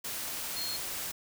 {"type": "tone in noise", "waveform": "sine", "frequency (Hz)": 4256, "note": "C8", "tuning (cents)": 29, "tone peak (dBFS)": -35, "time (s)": [0.56, 0.77], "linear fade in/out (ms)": 10, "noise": "white", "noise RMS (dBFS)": -37, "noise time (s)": [0.04, 1.12], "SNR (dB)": -1, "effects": []}